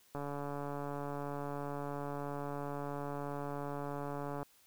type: click train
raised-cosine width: 1 ms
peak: -27 dBFS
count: 613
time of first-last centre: 0.15-4.43 s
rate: 143 Hz
effects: white hiss -66 dBFS RMS until 4.66 s